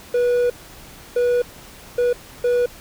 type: tone bursts at uneven times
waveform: triangle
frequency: 486.9 Hz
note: B4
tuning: 25 cents flat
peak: -13 dBFS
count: 4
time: 0.14-0.5 / 1.16-1.42 / 1.98-2.13 / 2.44-2.66 s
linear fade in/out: 5 ms
effects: pink hiss -42 dBFS RMS until 2.8 s